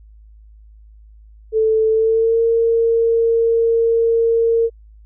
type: tone with pitch glide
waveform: sine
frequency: 440 to 458.9 Hz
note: A4 to A#4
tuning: 0 to -27 cents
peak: -12 dBFS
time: 1.52-4.7 s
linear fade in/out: 50 ms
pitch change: +73 cents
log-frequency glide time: 1.9-2.41 s
effects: added 53 Hz sine -41 dBFS peak until 5.05 s